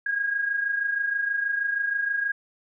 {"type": "tone pair together", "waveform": "sine", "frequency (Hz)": [1611.7, 1638], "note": ["G6", "G#6"], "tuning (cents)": [48, -24], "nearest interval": "unison", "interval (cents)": 28, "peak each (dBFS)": [-31, -24], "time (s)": [0.06, 2.32], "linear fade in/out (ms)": 5, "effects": []}